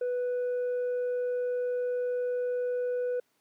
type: tone with tanh clipping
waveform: sine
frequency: 493.9 Hz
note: B4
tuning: in tune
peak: -28 dBFS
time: 0.01-3.2 s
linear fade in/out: 5 ms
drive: 2 dB
effects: pink hiss -72 dBFS RMS until 3.4 s + high-pass 200 Hz 12 dB/octave